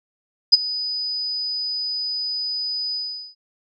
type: tone with ADSR envelope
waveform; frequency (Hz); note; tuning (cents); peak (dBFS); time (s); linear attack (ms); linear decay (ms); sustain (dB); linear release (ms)
sine; 4980; D#8; +1; -4; 0.52-3.35; 16; 23; -19; 410
effects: none